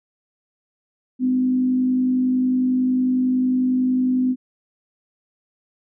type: tone with frequency modulation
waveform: sine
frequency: 254.6 Hz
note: C4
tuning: 47 cents flat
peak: -16 dBFS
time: 1.19-4.36 s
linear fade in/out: 50 ms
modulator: 51 Hz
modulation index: 0.24
effects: none